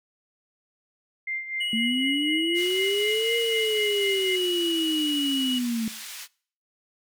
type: tone with tremolo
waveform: sine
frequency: 2097 Hz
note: C7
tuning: 3 cents sharp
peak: -26 dBFS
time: 1.27-4.36 s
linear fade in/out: 5 ms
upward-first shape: sine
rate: 4 Hz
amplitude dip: 70%
type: tone with vibrato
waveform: triangle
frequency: 2922 Hz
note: F#7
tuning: 22 cents flat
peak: -25 dBFS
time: 1.6-5.59 s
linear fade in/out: 10 ms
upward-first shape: triangle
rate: 13 Hz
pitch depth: 14 cents each way
type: linear two-way sweep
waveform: sine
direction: up then down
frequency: 219.9 to 466.2 to 219.9 Hz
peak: -24 dBFS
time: 1.73-5.88 s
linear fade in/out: 2 ms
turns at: 3.36 s
type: band-pass noise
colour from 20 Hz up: pink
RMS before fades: -39 dBFS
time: 2.54-6.28 s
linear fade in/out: 50 ms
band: 2200 to 16000 Hz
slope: 12 dB/octave
effects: noise-tail reverb RT60 0.5 s tail -24 dB re dry